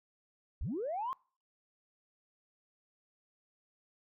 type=linear sweep; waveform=sine; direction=up; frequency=34.6 to 1087 Hz; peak=-33 dBFS; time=0.61-1.13 s; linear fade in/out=0 ms; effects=noise-tail reverb RT60 0.4 s tail -25 dB re dry + tanh soft clip ceiling -29 dBFS